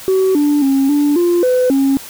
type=tone with pitch steps; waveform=sine; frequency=378.7 / 292.6 / 271.7 / 291.1 / 348.5 / 504 / 272.5 Hz; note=F#4 / D4 / C#4 / D4 / F4 / B4 / C#4; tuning=+40 / -6 / -35 / -15 / -4 / +35 / -29 cents; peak=-8 dBFS; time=0.08-1.97 s; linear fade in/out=0 ms; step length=270 ms; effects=tanh soft clip ceiling -8 dBFS + white hiss -33 dBFS RMS until 2.09 s

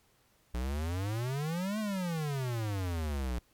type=exponential two-way sweep; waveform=square; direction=up then down; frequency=58.3 to 220 to 58.3 Hz; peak=-32 dBFS; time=0.54-3.39 s; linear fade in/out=5 ms; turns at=1.79 s; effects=pink hiss -68 dBFS RMS until 3.53 s + MP3 96 kbps

